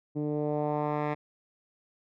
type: tone with low-pass filter sweep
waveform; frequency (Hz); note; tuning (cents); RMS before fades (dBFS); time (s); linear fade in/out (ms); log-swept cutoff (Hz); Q
10% pulse; 149; D3; +25; -30; 0.15-1.15; 20; 310 to 1800; 1.6
effects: none